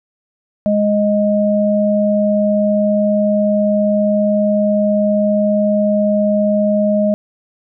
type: tone pair together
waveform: sine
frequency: 207.7 / 622.3 Hz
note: G#3 / D#5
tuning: 0 / 0 cents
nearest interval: octave + perfect fifth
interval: 1900 cents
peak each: -14 dBFS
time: 0.66-7.14 s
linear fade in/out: 0 ms
effects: none